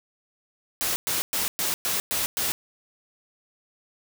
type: noise bursts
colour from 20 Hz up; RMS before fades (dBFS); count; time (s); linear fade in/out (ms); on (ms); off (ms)
white; -26; 7; 0.81-2.52; 0; 150; 110
effects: none